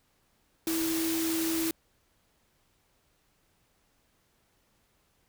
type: tone in noise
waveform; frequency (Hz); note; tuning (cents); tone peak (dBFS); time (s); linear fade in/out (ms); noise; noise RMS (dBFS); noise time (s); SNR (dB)
sine; 326.4; E4; -17; -28; 0.67-1.71; 2; white; -34; 0.67-1.71; +3
effects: pink hiss -70 dBFS RMS until 5.28 s